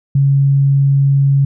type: tone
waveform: sine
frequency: 138.59 Hz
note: C#3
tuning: in tune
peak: -8 dBFS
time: 0.15-1.45 s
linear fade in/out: 5 ms
effects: none